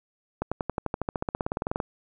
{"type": "accelerating click train", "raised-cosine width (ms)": 1, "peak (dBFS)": -13, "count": 22, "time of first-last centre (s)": [0.42, 1.802], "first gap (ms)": 96, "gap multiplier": 0.96, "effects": []}